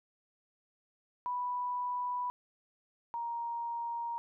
sine tone pair in turn, 986 / 937.4 Hz, B5 / A#5, -3 / +9 cents, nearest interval minor second, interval 88 cents, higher first, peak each -32 / -34 dBFS, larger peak first, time 1.26-2.3 / 3.14-4.18 s, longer neither, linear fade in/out 0 ms, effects none

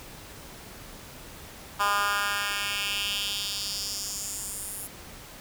10% pulse tone with high-pass filter sweep, 203 Hz, G#3, 39 cents flat, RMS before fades -30 dBFS, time 1.79-4.88 s, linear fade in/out 20 ms, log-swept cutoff 1100 to 11000 Hz, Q 2.5, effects pink hiss -45 dBFS RMS until 5.4 s

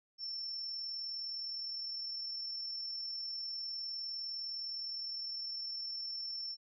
sine tone with amplitude modulation, 5390 Hz, E8, 38 cents sharp, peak -37 dBFS, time 0.18-6.57 s, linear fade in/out 50 ms, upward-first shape sine, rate 39.7 Hz, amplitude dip 30%, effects none

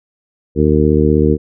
harmonic tone, 76 Hz, D#2, 40 cents flat, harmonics 1 / 2 / 3 / 4 / 5 / 6, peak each -16 / -16 / -16 / -16 / -16 / -16 dBFS, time 0.55-1.38 s, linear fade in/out 50 ms, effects none

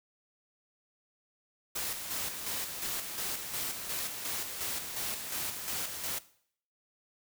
white noise with tremolo, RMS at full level -35 dBFS, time 1.75-6.19 s, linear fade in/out 10 ms, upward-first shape square, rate 2.8 Hz, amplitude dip 45%, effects noise-tail reverb RT60 0.6 s tail -18 dB re dry

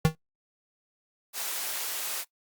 square tone with exponential decay, 158.5 Hz, D#3, 32 cents sharp, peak -14 dBFS, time 0.05-0.15 s, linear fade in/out 0 ms, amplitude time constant 21 ms
white high-pass noise, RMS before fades -33 dBFS, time 1.33-2.25 s, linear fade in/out 50 ms, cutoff 470 Hz, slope 12 dB/octave
effects noise-tail reverb RT60 0.1 s tail -19 dB re dry + Opus 48 kbps

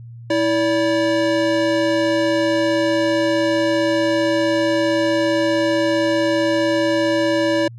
square tone pair together, 326.1 / 575.9 Hz, E4 / D5, -19 / -34 cents, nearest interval minor seventh, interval 985 cents, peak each -19 dBFS, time 0.3-7.68 s, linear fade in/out 5 ms, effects added 117 Hz sine -34 dBFS peak until 7.78 s + low-pass 5000 Hz 12 dB/octave

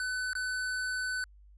square tone with dropouts, 1506 Hz, F#6, 30 cents sharp, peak -32 dBFS, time 0-1.24 s, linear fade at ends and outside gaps 1 ms, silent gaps 0.332-0.352 s, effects added 50 Hz sine -53 dBFS peak until 1.57 s + resampled to 24000 Hz

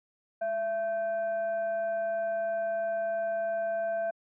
sine tone with frequency modulation, 670 Hz, E5, 28 cents sharp, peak -27 dBFS, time 0.41-4.11 s, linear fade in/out 10 ms, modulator 877 Hz, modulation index 0.4, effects high-pass 400 Hz 12 dB/octave

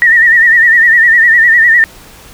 sine tone with vibrato, 1864.7 Hz, A#6, in tune, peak -3 dBFS, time 0.02-1.84 s, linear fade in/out 0 ms, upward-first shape sine, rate 9.9 Hz, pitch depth 80 cents each way, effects pink hiss -36 dBFS RMS until 2.33 s

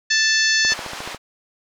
harmonic tone, 880 Hz, A5, in tune, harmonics 2 / 3 / 4 / 5 / 6 / 7 / 8, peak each -18 / -26 / -27 / -22 / -24 / -24 / -33 dBFS, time 0.1-0.74 s, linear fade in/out 10 ms
click train, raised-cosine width 1 ms, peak -17 dBFS, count 8, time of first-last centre 0.65-1.146 s, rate 14.1 Hz
pink band-pass noise, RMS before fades -33 dBFS, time 0.67-1.18 s, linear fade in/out 50 ms, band 690 to 5900 Hz, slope 12 dB/octave
effects none

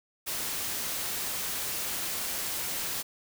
white noise, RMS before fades -33 dBFS, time 0.26-3.03 s, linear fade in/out 20 ms, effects none

